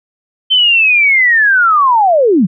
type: linear sweep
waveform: sine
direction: down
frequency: 3105 to 155.4 Hz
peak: -6 dBFS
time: 0.5-2.47 s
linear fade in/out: 20 ms
effects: none